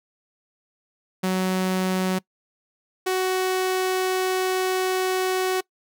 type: tone pair in turn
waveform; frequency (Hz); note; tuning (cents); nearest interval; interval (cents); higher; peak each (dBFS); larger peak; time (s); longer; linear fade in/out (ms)
sawtooth; 186.4 / 372.8; F#3 / F#4; +13 / +13; octave; 1200; second; -17; neither; 1.23-2.19 / 3.06-5.61; second; 10
effects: noise-tail reverb RT60 0.1 s tail -23 dB re dry